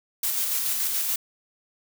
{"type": "noise with tremolo", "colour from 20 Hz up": "blue", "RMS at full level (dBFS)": -25, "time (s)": [0.23, 1.16], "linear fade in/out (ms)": 5, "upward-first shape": "square", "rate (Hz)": 7, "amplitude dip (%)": 25, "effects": []}